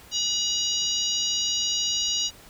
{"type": "harmonic tone with a mistuned harmonic", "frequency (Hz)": 954, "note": "A#5", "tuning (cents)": 40, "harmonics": [3, 4, 5, 6, 7], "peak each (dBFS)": [-28, -29, -30, -31, -31], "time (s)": [0.11, 2.31], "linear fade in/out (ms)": 50, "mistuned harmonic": 3, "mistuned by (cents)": 25, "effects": ["pink hiss -49 dBFS RMS until 2.49 s"]}